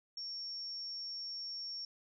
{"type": "tone", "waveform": "sine", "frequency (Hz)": 5490, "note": "F8", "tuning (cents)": -31, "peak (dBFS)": -40, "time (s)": [0.17, 1.85], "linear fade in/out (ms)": 2, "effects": []}